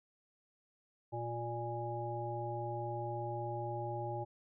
harmonic tone, 118.1 Hz, A#2, 23 cents sharp, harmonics 1 / 3 / 5 / 7, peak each -41 / -43 / -44 / -41 dBFS, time 1.12-4.25 s, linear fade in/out 20 ms, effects none

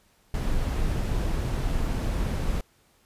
brown noise, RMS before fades -26 dBFS, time 0.34-2.61 s, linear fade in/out 2 ms, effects pink hiss -63 dBFS RMS until 3.05 s + resampled to 32000 Hz

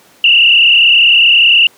sine tone with frequency modulation, 2797 Hz, F7, 2 cents sharp, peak -4 dBFS, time 0.24-1.67 s, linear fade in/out 2 ms, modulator 35 Hz, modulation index 3.3, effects pink hiss -45 dBFS RMS until 1.77 s + high-pass 200 Hz 12 dB/octave

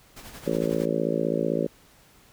pink noise with tremolo, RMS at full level -41 dBFS, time 0.16-0.86 s, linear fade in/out 10 ms, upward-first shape sine, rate 11 Hz, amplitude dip 55%
harmonic tone, 55.7 Hz, A1, 22 cents sharp, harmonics 3 / 4 / 5 / 6 / 7 / 8 / 9 / 10, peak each -31 / -31 / -31 / -31 / -31 / -31 / -31 / -31 dBFS, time 0.46-1.67 s, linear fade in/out 10 ms
effects pink hiss -56 dBFS RMS until 2.32 s

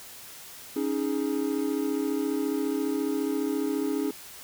triangle chord, C# suspended second, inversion none, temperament just, 277.2 / 311.8 / 415.8 Hz, C#4 / D#4 / G#4, 0 / +4 / +2 cents, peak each -27 / -28 / -29 dBFS, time 0.76-4.11 s, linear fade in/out 5 ms, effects white hiss -45 dBFS RMS until 4.43 s

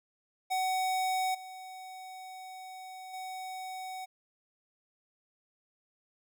square tone with level steps, 750 Hz, F#5, 23 cents sharp, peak -29 / -44 / -39 dBFS, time 0.5-4.06 s, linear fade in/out 20 ms, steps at 1.34 / 3.13 s, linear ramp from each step 10 ms, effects none

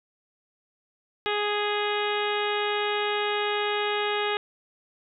harmonic tone, 415.3 Hz, G#4, in tune, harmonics 1 / 2 / 3 / 4 / 5 / 6 / 7 / 8 / 9, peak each -28 / -31 / -33 / -34 / -35 / -36 / -36 / -37 / -38 dBFS, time 1.26-4.37 s, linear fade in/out 0 ms, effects none

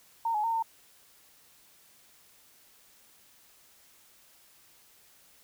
sine tone with pitch steps, 916 / 845 / 914 / 905 Hz, A#5 / G#5 / A#5 / A5, -31 / +30 / -34 / +48 cents, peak -26 dBFS, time 0.25-0.626 s, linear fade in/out 5 ms, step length 94 ms, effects white hiss -60 dBFS RMS until 5.43 s

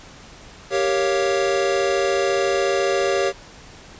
square chord, G half-diminished seventh, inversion none, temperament equal, 392 / 466.2 / 554.4 / 698.5 Hz, G4 / Bb4 / Db5 / F5, 0 / 0 / 0 / 0 cents, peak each -22 / -27 / -23 / -28 dBFS, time 0.7-3.33 s, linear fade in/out 50 ms, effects pink hiss -43 dBFS RMS until 3.99 s + resampled to 16000 Hz

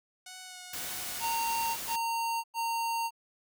5% pulse tone with vibrato, 735 Hz, F#5, 12 cents flat, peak -32 dBFS, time 0.26-1.36 s, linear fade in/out 5 ms, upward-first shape sine, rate 1.9 Hz, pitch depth 16 cents each way
white noise, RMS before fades -38 dBFS, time 0.73-1.96 s, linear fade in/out 5 ms
square tone bursts, 920 Hz, A#5, 23 cents flat, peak -30 dBFS, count 3, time 1.2-3.108 s, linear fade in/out 50 ms, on 570 ms, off 99 ms
effects none

